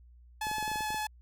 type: tone with vibrato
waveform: sawtooth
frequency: 857 Hz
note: A5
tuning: 46 cents flat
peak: -28 dBFS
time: 0.41-1.07 s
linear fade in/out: 5 ms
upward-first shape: sine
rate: 7.9 Hz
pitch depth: 9 cents each way
type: clicks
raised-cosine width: 2 ms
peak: -30 dBFS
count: 10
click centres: 0.469 / 0.514 / 0.583 / 0.627 / 0.679 / 0.716 / 0.758 / 0.807 / 0.905 / 0.945 s
effects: added 60 Hz sine -53 dBFS peak until 1.21 s